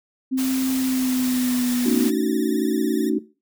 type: tone with pitch glide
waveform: sine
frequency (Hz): 261.6 to 245.5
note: C4 to B3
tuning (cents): 0 to -10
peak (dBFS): -19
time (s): 0.31-2.09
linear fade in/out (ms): 20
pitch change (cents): -110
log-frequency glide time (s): 0.75-1.77
type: noise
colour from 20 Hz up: white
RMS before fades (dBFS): -31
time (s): 0.37-2.11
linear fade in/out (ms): 20
type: tone with vibrato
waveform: 5% pulse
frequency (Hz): 1800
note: A6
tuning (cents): +39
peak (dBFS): -27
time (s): 1.23-3.1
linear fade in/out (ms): 10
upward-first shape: triangle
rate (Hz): 18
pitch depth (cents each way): 110
type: chord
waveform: sine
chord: D# half-diminished seventh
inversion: second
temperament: just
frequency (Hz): 224 / 280 / 311.1 / 373.4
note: A3 / C#4 / D#4 / F#4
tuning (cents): +31 / +18 / 0 / +16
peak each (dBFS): -24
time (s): 1.85-3.19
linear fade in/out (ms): 10
effects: noise-tail reverb RT60 0.3 s tail -17 dB re dry